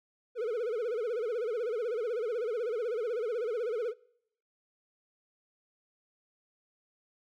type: tone with vibrato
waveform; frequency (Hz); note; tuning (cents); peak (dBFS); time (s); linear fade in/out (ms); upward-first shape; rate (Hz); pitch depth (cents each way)
triangle; 458.5; A#4; -29; -28; 0.35-3.94; 50; sine; 16; 150
effects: noise-tail reverb RT60 0.7 s tail -23 dB re dry